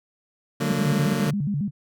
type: chord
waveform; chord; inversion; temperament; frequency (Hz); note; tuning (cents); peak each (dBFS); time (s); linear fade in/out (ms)
sawtooth; D augmented; none; just; 146.83 / 183.54 / 229.4; D3 / F#3 / A#3; 0 / -14 / -28; -22 / -24 / -23; 0.6-1.31; 10
type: tone with vibrato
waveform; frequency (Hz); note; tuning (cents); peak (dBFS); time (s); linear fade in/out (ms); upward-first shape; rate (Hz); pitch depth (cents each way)
sine; 171.2; F3; -34; -22; 0.65-1.71; 50; square; 7.3; 300
effects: none

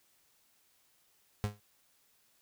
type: tone with exponential decay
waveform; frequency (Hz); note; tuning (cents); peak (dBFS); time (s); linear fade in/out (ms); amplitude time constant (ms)
35% pulse; 103.83; G#2; 0; -25; 1.44-1.6; 0; 33
effects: white hiss -70 dBFS RMS until 2.41 s

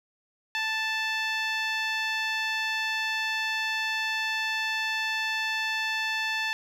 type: tone with band-pass filter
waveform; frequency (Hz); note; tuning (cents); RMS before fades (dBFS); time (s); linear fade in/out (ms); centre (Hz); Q
10% pulse; 880; A5; 0; -29; 0.55-6.53; 0; 1900; 1
effects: none

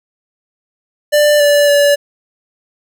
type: tone with pitch steps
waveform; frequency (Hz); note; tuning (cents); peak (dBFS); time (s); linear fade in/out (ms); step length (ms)
square; 592 / 581 / 575; D5 / D5 / D5; +14 / -19 / -37; -8; 1.12-1.96; 20; 280
effects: none

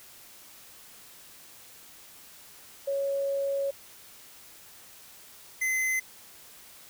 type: tone pair in turn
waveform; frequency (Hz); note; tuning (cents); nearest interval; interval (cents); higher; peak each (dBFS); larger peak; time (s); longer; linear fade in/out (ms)
sine / square; 554.4 / 2048; C#5 / C7; 0 / -38; octave + major seventh; 2262; second; -26; neither; 2.87-3.71 / 5.61-6; first; 10
effects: white hiss -51 dBFS RMS until 6.89 s

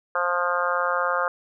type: harmonic tone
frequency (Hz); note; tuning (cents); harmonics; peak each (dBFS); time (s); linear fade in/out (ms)
176.4; F3; +18; 3 / 4 / 5 / 6 / 7 / 8 / 9; -27 / -32 / -32 / -29 / -26 / -28 / -32; 0.15-1.28; 2
effects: none

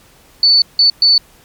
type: tone bursts at uneven times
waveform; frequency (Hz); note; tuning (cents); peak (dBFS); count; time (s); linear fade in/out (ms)
sine; 4488; C#8; +21; -6; 3; 0.43-0.62 / 0.79-0.9 / 1.02-1.18; 2
effects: pink hiss -47 dBFS RMS until 1.44 s + MP3 96 kbps

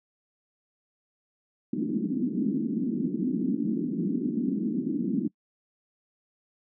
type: band-pass noise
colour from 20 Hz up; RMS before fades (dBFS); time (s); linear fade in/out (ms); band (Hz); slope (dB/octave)
pink; -28; 1.73-5.28; 5; 190 to 320; 48
effects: noise-tail reverb RT60 0.1 s tail -25 dB re dry

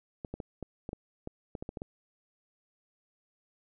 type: clicks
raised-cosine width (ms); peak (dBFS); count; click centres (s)
2; -24; 12; 0.248 / 0.34 / 0.402 / 0.627 / 0.891 / 0.931 / 1.274 / 1.552 / 1.625 / 1.691 / 1.772 / 1.819
effects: none

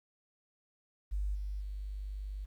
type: tone with level steps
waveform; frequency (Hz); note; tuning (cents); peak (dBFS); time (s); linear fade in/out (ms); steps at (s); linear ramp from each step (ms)
sine; 49.82; G1; +29; -31 / -35 / -37; 1.11-2.46; 20; 1.34 / 1.6; 20
effects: 11-bit

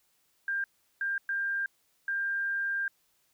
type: tone bursts at uneven times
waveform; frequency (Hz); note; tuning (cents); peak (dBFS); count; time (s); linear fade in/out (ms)
sine; 1595; G6; +30; -28; 4; 0.48-0.64 / 1.01-1.18 / 1.29-1.66 / 2.08-2.88; 2
effects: white hiss -71 dBFS RMS until 3.33 s

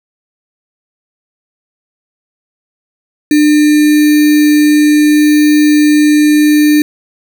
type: tone with sample-and-hold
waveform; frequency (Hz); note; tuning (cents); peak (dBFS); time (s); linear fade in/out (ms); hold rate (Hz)
sine; 299.6; D4; +35; -4; 3.31-6.82; 2; 2100
effects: none

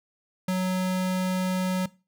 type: tone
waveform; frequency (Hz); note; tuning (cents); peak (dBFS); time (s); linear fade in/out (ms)
square; 185; F#3; 0; -24; 0.48-1.86; 5
effects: noise-tail reverb RT60 0.3 s tail -20 dB re dry

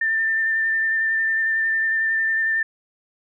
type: tone with vibrato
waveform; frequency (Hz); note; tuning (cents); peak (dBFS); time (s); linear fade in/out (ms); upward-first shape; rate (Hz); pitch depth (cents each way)
sine; 1790; A6; +29; -18; 0.01-2.63; 5; sine; 11; 15
effects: none

